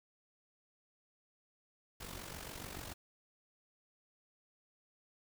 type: noise with amplitude modulation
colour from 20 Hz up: pink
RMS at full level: -44 dBFS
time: 2-2.94 s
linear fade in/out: 10 ms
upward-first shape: sine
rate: 47 Hz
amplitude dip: 65%
effects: none